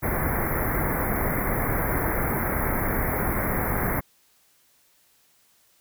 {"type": "band-stop noise", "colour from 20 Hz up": "pink", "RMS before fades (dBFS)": -25, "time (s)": [0.02, 4.01], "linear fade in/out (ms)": 20, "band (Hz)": [2200, 11000], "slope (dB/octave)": 96, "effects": ["white hiss -62 dBFS RMS until 5.8 s"]}